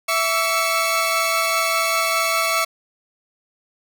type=tone cluster; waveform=sawtooth; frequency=660 / 1142 / 1325 / 2201 Hz; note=E5 / D6 / E6 / C#7; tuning=+2 / -49 / +9 / -13 cents; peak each=-20 dBFS; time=0.08-2.65 s; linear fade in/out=10 ms; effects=none